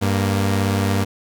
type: tone pair together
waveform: sawtooth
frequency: 98 / 233.1 Hz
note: G2 / A#3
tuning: 0 / 0 cents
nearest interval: octave + minor third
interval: 1500 cents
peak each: -14 / -19 dBFS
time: 0.01-1.05 s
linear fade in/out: 20 ms
effects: none